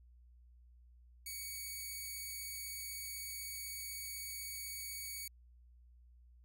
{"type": "tone", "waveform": "5% pulse", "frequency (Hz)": 2246, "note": "C#7", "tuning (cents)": 22, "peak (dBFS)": -33, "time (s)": [1.26, 5.28], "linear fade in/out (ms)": 5, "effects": ["added 60 Hz sine -59 dBFS peak until 6.44 s"]}